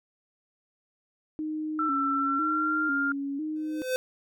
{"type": "tone with vibrato", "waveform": "sine", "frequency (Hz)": 293.7, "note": "D4", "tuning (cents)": 0, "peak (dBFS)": -29, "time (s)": [1.39, 3.82], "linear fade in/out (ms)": 0, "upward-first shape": "square", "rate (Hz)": 1, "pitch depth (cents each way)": 89}
{"type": "tone with pitch glide", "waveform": "sine", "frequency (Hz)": [1336, 1401.6], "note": ["E6", "F6"], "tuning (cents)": [23, 6], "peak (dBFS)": -25, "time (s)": [1.79, 3.12], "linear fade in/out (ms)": 2, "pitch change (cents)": 83, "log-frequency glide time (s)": [2.13, 2.96]}
{"type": "tone with exponential growth", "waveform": "square", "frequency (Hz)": 512, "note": "C5", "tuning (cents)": -38, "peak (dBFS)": -23, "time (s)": [3.56, 3.96], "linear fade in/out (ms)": 0, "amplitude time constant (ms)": 86}
{"effects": []}